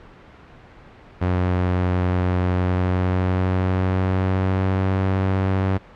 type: tone with pitch glide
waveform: sawtooth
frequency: 90.6 to 95.38 Hz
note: F#2 to G2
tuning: -36 to -47 cents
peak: -14 dBFS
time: 1.21-5.78 s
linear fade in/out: 10 ms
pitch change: +89 cents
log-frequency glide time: 2.45-4.99 s
effects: pink hiss -45 dBFS RMS until 5.95 s + low-pass 2000 Hz 12 dB/octave